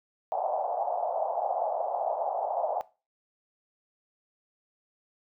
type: band-pass noise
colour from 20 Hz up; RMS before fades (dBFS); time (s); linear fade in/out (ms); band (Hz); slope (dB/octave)
pink; -30; 0.32-2.81; 0; 620 to 810; 48
effects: noise-tail reverb RT60 0.3 s tail -19 dB re dry